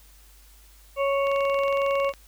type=harmonic tone; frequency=554.4 Hz; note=C#5; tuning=in tune; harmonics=1 / 2 / 4 / 5; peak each=-22 / -28 / -34 / -36 dBFS; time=0.96-2.13 s; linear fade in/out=50 ms
type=click train; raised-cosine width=0.2 ms; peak=-22 dBFS; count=20; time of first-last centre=1.27-2.138 s; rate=21.9 Hz
effects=added 50 Hz sine -51 dBFS peak until 2.27 s + white hiss -56 dBFS RMS until 2.27 s